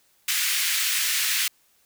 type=high-pass noise; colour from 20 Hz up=pink; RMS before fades=-24 dBFS; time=0.28-1.48 s; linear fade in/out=5 ms; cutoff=1800 Hz; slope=24 dB/octave; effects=white hiss -63 dBFS RMS until 1.85 s